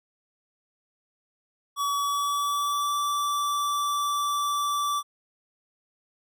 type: tone with pitch glide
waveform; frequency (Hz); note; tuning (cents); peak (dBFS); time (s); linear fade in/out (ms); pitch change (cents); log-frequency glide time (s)
square; 1137 to 1162.2; C#6 to D6; +44 to -18; -25; 1.76-5.03; 50; +38; 1.98-2.96
effects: none